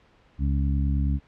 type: harmonic tone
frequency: 69.6 Hz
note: C#2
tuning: 8 cents sharp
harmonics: 1 / 2 / 3 / 4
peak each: -22 / -28 / -32 / -34 dBFS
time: 0.38-1.2 s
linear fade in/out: 50 ms
effects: pink hiss -59 dBFS RMS until 1.27 s + low-pass 3000 Hz 12 dB/octave